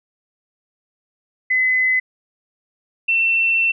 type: tone pair in turn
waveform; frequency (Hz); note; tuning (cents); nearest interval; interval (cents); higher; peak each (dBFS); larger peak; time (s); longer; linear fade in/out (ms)
sine; 2026 / 2693; B6 / E7; +44 / +36; perfect fourth; 492; second; -14; neither; 1.5-2 / 3.08-3.72; second; 10
effects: none